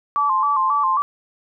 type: tone with vibrato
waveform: sine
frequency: 1100 Hz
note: C#6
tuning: 14 cents flat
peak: -16 dBFS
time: 0.16-1.02 s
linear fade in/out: 0 ms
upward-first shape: square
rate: 3.7 Hz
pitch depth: 82 cents each way
type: tone with pitch glide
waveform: sine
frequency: 865 to 872.5 Hz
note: A5 to A5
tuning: -30 to -15 cents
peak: -24 dBFS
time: 0.17-0.97 s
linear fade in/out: 10 ms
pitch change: +15 cents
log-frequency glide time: 0.5-0.56 s
effects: none